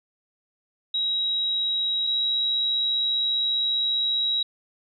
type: tone pair in turn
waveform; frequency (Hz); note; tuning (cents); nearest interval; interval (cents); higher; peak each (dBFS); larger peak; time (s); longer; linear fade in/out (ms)
sine; 3839 / 3855; B7 / B7; -50 / -43; unison; 7; second; -22 / -21; second; 0.94-2.07 / 2.07-4.43; second; 5
effects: none